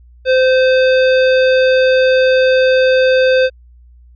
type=tone; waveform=square; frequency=517 Hz; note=C5; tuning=21 cents flat; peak=-9 dBFS; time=0.25-3.5 s; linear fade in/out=50 ms; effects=added 60 Hz sine -40 dBFS peak until 4.15 s + resampled to 11025 Hz